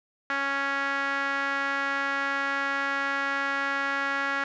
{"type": "tone with band-pass filter", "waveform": "sawtooth", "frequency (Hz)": 277.2, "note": "C#4", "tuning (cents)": 0, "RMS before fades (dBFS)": -28, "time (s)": [0.3, 4.44], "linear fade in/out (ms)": 2, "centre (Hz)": 1600, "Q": 2.9, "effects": ["resampled to 16000 Hz", "9-bit"]}